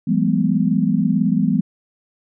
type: tone cluster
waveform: sine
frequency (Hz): 168.1 / 194.3 / 212.6 / 250.1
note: E3 / G3 / G#3 / B3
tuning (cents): +34 / -15 / +41 / +22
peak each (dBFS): -20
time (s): 0.07-1.61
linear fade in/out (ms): 10
effects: none